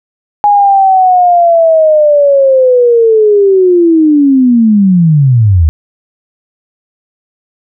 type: linear sweep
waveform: sine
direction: down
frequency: 830.6 to 73.1 Hz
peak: -3 dBFS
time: 0.44-5.69 s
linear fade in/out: 0 ms
effects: none